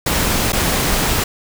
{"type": "noise with dropouts", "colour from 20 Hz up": "pink", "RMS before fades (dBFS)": -17, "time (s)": [0.06, 1.24], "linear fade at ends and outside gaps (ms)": 5, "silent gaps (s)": [0.522, 0.53], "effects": []}